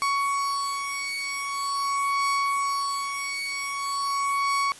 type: beating tone pair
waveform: 35% pulse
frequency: 1117 / 1117.44 Hz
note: C#6 / C#6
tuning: +13 / +14 cents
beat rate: 0.44 Hz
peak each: -26 / -26 dBFS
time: 0.02-4.72 s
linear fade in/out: 0 ms
effects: white hiss -46 dBFS RMS until 4.79 s + resampled to 24000 Hz